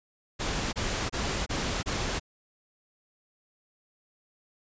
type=noise bursts; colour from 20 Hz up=pink; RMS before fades=-30 dBFS; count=5; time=0.39-2.198 s; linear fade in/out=20 ms; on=340 ms; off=27 ms; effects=resampled to 16000 Hz